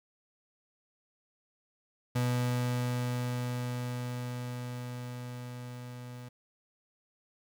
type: tone with level ramp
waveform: 35% pulse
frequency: 123.47 Hz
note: B2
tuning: in tune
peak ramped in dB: -25 to -41 dBFS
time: 2.15-6.29 s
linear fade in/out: 10 ms
effects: 11-bit